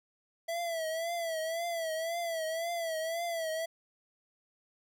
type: tone with vibrato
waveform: square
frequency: 661 Hz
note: E5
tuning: 5 cents sharp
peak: -33 dBFS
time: 0.48-3.66 s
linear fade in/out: 10 ms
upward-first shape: triangle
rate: 1.9 Hz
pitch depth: 87 cents each way
effects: none